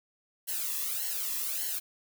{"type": "noise with flanger", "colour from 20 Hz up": "blue", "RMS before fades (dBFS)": -33, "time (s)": [0.47, 1.8], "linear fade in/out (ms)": 20, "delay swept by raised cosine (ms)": [0.82, 1.36], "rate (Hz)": 1.7, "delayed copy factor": -0.95, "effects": []}